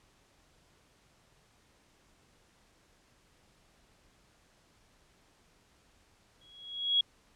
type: tone with exponential growth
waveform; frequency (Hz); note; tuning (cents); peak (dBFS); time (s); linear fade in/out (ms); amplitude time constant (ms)
sine; 3322; G#7; 0; -21; 6.41-7.01; 5; 130
effects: pink hiss -66 dBFS RMS until 7.35 s + low-pass 9000 Hz 12 dB/octave